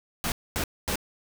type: noise bursts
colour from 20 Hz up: pink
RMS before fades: -28 dBFS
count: 3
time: 0.24-0.957 s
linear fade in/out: 0 ms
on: 79 ms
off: 240 ms
effects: none